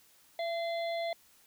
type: harmonic tone with a mistuned harmonic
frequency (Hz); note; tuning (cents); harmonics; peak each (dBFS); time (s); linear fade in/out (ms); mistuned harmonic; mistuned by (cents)
688; F5; -26; 1 / 3 / 5 / 6; -32 / -42 / -46 / -48; 0.39-1.13; 2; 1; -39
effects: white hiss -63 dBFS RMS until 1.46 s